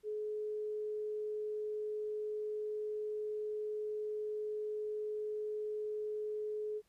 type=tone; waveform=sine; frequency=424.9 Hz; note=G#4; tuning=40 cents sharp; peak=-36 dBFS; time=0.03-6.82 s; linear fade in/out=50 ms; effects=pink hiss -75 dBFS RMS until 6.88 s + resampled to 32000 Hz